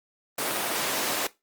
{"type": "high-pass noise", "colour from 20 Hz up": "pink", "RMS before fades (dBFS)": -28, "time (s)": [0.38, 1.27], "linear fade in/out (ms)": 5, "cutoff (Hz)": 360, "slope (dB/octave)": 12, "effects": ["noise-tail reverb RT60 0.2 s tail -18 dB re dry", "Opus 32 kbps"]}